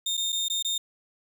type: tone with dropouts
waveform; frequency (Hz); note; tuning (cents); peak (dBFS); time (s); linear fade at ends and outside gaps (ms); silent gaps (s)
30% pulse; 3646; A#7; -39; -23; 0.06-0.78; 5; 0.17-0.175 / 0.322-0.326 / 0.484-0.499 / 0.626-0.647
effects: none